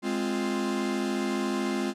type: chord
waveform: 45% pulse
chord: F minor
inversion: first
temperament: equal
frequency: 207.7 / 261.6 / 349.2 Hz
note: Ab3 / C4 / F4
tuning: 0 / 0 / 0 cents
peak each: -31 dBFS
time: 0.02-1.94 s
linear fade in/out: 50 ms
effects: low-pass 9000 Hz 12 dB/octave